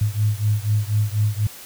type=beating tone pair; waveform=sine; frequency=104 / 108.1 Hz; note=G#2 / A2; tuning=+3 / -30 cents; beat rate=4.1 Hz; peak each=-20 / -21 dBFS; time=0.01-1.47 s; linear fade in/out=5 ms; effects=white hiss -40 dBFS RMS until 1.65 s